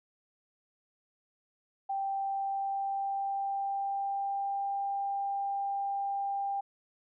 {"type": "tone with pitch glide", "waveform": "sine", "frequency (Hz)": [784, 794.9], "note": ["G5", "G5"], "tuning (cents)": [0, 24], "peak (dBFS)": -30, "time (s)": [1.89, 6.61], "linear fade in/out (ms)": 10, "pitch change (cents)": 24, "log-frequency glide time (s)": [2.06, 4.75], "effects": []}